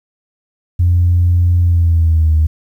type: tone with pitch glide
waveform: sine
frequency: 87.6 to 78.04 Hz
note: F2 to D#2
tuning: +6 to +6 cents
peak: -7 dBFS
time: 0.79-2.47 s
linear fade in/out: 10 ms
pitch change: -200 cents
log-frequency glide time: 1.61-2.35 s
effects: tanh soft clip ceiling -4 dBFS + 8-bit